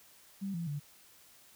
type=tone with pitch steps; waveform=sine; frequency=196 / 168.67 / 145.15 Hz; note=G3 / E3 / D3; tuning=0 / +40 / -20 cents; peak=-34 dBFS; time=0.41-0.8 s; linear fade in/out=20 ms; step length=130 ms; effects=white hiss -60 dBFS RMS until 1.55 s